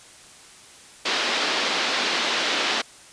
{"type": "band-pass noise", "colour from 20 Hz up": "white", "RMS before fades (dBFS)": -24, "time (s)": [1.05, 2.82], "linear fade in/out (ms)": 10, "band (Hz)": [230, 4500], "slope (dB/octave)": 24, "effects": ["white hiss -47 dBFS RMS until 3.12 s", "resampled to 22050 Hz"]}